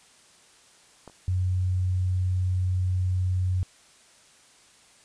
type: clicks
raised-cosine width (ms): 1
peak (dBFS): -28 / -38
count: 2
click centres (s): 1.077 / 1.098
type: tone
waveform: sine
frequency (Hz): 91.9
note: F#2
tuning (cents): -11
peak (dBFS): -22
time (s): 1.28-3.63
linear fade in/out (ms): 0
effects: white hiss -56 dBFS RMS until 5.04 s + resampled to 22050 Hz